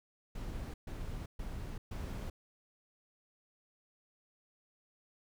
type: noise bursts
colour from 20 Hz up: brown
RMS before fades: -41 dBFS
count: 4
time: 0.35-2.3 s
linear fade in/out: 5 ms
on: 390 ms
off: 130 ms
effects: none